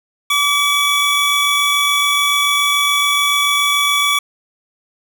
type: tone cluster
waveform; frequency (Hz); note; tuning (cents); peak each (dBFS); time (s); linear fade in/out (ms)
square; 1154 / 2284 / 3415; D6 / D7 / G#7; -31 / -49 / +48; -18; 0.3-4.19; 5
effects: none